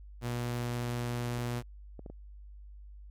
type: tone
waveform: sawtooth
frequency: 120.7 Hz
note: B2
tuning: 39 cents flat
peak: -28 dBFS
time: 0.21-1.63 s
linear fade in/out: 50 ms
type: clicks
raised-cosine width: 2 ms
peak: -31 dBFS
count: 4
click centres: 1.383 / 1.993 / 2.062 / 2.1 s
effects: added 50 Hz sine -46 dBFS peak until 3.1 s + MP3 96 kbps